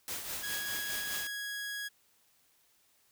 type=noise with tremolo; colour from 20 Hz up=white; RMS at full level=-37 dBFS; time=0.08-1.27 s; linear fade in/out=0 ms; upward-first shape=triangle; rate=4.9 Hz; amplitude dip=55%
type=tone; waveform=sawtooth; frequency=1660 Hz; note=G#6; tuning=1 cent flat; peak=-33 dBFS; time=0.42-1.89 s; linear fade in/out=20 ms
effects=white hiss -69 dBFS RMS until 3.11 s